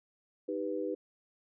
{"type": "chord", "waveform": "sine", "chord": "Eb augmented", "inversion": "none", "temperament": "equal", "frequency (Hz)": [311.1, 392, 493.9], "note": ["Eb4", "G4", "B4"], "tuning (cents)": [0, 0, 0], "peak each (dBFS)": [-37, -37, -36], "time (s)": [0.48, 0.95], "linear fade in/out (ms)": 10, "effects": []}